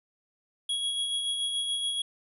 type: tone with tremolo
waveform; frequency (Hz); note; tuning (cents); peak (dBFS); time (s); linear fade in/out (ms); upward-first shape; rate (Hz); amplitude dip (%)
square; 3322; G#7; 0; -27; 0.69-2.02; 5; sine; 7; 35
effects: resampled to 32000 Hz + 11-bit